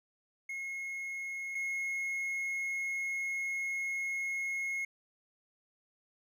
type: tone pair in turn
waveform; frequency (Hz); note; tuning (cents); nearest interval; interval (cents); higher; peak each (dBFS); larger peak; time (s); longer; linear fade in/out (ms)
triangle; 2164 / 2164; C#7 / C#7; -42 / -42; unison; 0; neither; -35 / -31; second; 0.49-1.55 / 1.55-4.85; second; 5
effects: none